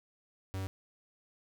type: tone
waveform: 45% pulse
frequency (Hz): 95.6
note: G2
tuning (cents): -43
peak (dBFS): -35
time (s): 0.54-0.67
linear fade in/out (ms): 0
effects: 11-bit